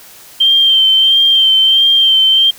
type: tone with vibrato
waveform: sine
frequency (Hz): 3144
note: G7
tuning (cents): +4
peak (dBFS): -6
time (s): 0.4-2.51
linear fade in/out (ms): 10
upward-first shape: sine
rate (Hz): 1.5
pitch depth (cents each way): 26
effects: white hiss -38 dBFS RMS until 2.58 s